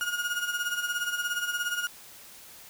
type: tone with tremolo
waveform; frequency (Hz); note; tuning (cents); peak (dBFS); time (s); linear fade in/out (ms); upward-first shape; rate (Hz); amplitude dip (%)
35% pulse; 1434; F6; +45; -24; 0.01-1.87; 0; sine; 17; 65
effects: white hiss -49 dBFS RMS until 2.69 s